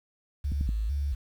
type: tone with vibrato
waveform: sine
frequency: 61.74 Hz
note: B1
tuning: in tune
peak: -26 dBFS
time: 0.44-1.15 s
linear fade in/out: 10 ms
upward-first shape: square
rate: 2.2 Hz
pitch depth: 240 cents each way
type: clicks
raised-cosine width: 5 ms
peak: -21 dBFS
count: 3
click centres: 0.52 / 0.611 / 0.691 s
effects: 9-bit